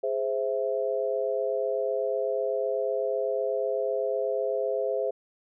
sine chord, Ab augmented, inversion none, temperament equal, 415.3 / 523.3 / 659.3 Hz, Ab4 / C5 / E5, 0 / 0 / 0 cents, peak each -30 / -28 / -31 dBFS, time 0.03-5.11 s, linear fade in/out 10 ms, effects none

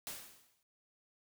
white noise with exponential decay, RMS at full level -41 dBFS, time 0.07-0.63 s, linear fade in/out 1 ms, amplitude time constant 120 ms, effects none

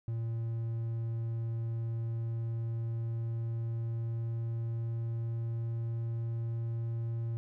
triangle tone with pitch glide, 114.7 to 115.43 Hz, A#2 to A#2, -28 to -17 cents, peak -30 dBFS, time 0.08-7.37 s, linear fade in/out 0 ms, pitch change +11 cents, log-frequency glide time 1.61-5.9 s, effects none

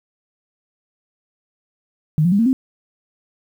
sine tone with pitch steps, 153.9 / 175.77 / 200.7 / 229.3 / 261.8 Hz, D#3 / F3 / G3 / A#3 / C4, -19 / +11 / +41 / -28 / +1 cents, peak -12 dBFS, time 2.18-2.53 s, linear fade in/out 0 ms, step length 70 ms, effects 8-bit

